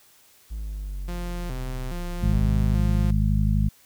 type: exponential two-way sweep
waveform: triangle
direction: down then up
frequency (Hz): 55 to 34.15 to 41.84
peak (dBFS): -27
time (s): 0.5-2.46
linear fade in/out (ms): 20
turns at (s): 2.05
type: tone with vibrato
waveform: sawtooth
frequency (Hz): 150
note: D3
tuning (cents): +37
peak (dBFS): -29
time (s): 1.08-3.11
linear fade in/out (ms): 5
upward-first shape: square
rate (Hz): 1.2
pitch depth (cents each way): 270
type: harmonic tone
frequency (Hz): 51.91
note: G#1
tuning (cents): 0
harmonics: 1 / 2 / 3 / 4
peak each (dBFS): -21 / -24 / -26 / -27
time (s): 2.22-3.69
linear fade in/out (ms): 10
effects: white hiss -56 dBFS RMS until 3.85 s